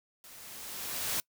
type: noise with level ramp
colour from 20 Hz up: white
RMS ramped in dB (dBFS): -52 to -31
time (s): 0.24-1.2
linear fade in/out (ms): 0
effects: noise-tail reverb RT60 0.1 s tail -25 dB re dry